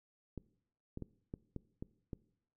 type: clicks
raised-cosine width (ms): 3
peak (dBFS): -29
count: 7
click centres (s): 0.377 / 0.974 / 1.023 / 1.339 / 1.563 / 1.825 / 2.132
effects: noise-tail reverb RT60 0.7 s tail -21 dB re dry